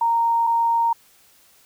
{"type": "tone pair in turn", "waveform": "sine", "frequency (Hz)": [927, 927], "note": ["A#5", "A#5"], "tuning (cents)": [-10, -10], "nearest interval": "unison", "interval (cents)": 0, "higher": "neither", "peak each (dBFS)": -16, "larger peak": "neither", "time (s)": [[0.01, 0.47], [0.47, 0.93]], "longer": "neither", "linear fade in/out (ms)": 5, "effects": ["white hiss -55 dBFS RMS until 1.65 s"]}